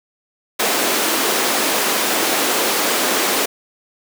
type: high-pass noise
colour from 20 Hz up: pink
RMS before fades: -18 dBFS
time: 0.59-3.46 s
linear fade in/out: 10 ms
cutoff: 270 Hz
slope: 24 dB/octave
effects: none